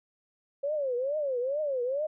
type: tone with vibrato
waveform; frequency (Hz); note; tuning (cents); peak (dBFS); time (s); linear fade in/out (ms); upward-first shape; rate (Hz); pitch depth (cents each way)
sine; 545; C#5; -29; -27; 0.63-2.07; 10; triangle; 2.3; 240
effects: none